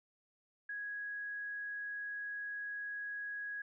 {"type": "tone", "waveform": "sine", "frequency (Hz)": 1661.2, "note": "G#6", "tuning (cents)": 0, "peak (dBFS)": -39, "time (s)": [0.69, 3.62], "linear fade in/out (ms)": 5, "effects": []}